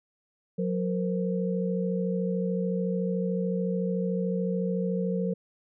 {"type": "tone cluster", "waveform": "sine", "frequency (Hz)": [182, 461.3, 515], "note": ["F#3", "A#4", "C5"], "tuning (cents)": [-28, -18, -28], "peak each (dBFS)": [-27, -31, -35], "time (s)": [0.58, 5.34], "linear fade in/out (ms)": 10, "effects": []}